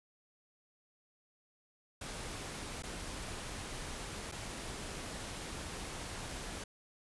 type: noise with dropouts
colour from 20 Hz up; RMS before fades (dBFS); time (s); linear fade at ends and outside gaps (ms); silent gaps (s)
pink; -43; 2.01-6.64; 5; 2.824-2.834 / 4.316-4.321
effects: resampled to 24000 Hz